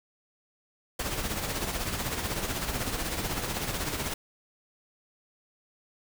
pink noise with tremolo, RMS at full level -30 dBFS, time 0.99-4.14 s, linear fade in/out 5 ms, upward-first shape sine, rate 16 Hz, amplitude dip 50%, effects none

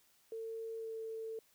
sine tone with pitch glide, 449.9 to 446.3 Hz, A4 to A4, +39 to +25 cents, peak -40 dBFS, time 0.32-1.39 s, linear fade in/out 2 ms, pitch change -14 cents, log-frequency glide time 0.78-0.97 s, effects white hiss -70 dBFS RMS until 1.54 s

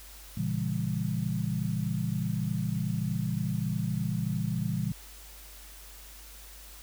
sine chord, A# diminished seventh, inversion none, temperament just, 116.54 / 139.85 / 167.82 / 201.4 Hz, A#2 / C#3 / E3 / G3, 0 / +16 / +31 / +47 cents, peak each -33 / -34 / -32 / -34 dBFS, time 0.37-4.92 s, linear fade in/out 5 ms, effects added 50 Hz sine -49 dBFS peak until 6.82 s + white hiss -50 dBFS RMS until 6.82 s

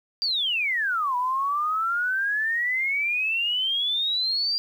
sine exponential two-way sweep, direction down then up, 4785 to 972 to 4785 Hz, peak -22 dBFS, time 0.22-4.58 s, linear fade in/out 0 ms, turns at 1.16 s, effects 9-bit

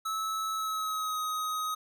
square tone with pitch glide, 1300 to 1258.6 Hz, E6 to D#6, -24 to +19 cents, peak -31 dBFS, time 0.05-1.75 s, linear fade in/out 10 ms, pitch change -57 cents, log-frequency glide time 0.55-1.21 s, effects none

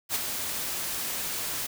white noise with ADSR envelope, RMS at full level -26 dBFS, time 0.09-1.67 s, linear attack 57 ms, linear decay 27 ms, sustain -6 dB, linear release 12 ms, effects none

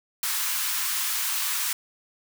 white high-pass noise, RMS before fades -27 dBFS, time 0.23-1.73 s, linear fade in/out 2 ms, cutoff 910 Hz, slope 48 dB/octave, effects none

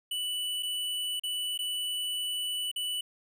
square tone with dropouts, 2969 Hz, F#7, 5 cents sharp, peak -31 dBFS, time 0.11-3.01 s, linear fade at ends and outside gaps 5 ms, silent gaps 0.626-0.63 / 1.197-1.235 / 1.577-1.589 / 2.715-2.76 s, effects none

